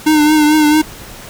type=tone with vibrato; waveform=square; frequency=304 Hz; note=D#4; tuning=40 cents flat; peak=-8 dBFS; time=0.06-0.82 s; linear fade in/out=10 ms; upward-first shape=triangle; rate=4.5 Hz; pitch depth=46 cents each way; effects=pink hiss -33 dBFS RMS until 1.29 s